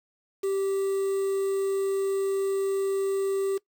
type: tone with quantisation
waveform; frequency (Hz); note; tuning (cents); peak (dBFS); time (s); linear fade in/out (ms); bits
triangle; 390.1; G4; -8; -22; 0.43-3.58; 10; 7
effects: noise-tail reverb RT60 0.1 s tail -20 dB re dry